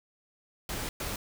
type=noise bursts at uneven times; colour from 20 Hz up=pink; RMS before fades=-35 dBFS; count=2; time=0.69-0.89 / 1-1.16 s; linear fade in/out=2 ms; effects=none